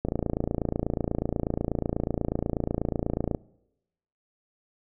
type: click train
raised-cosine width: 2 ms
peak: -13 dBFS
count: 94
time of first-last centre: 0.05-3.348 s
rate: 28.2 Hz
effects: noise-tail reverb RT60 0.9 s tail -23 dB re dry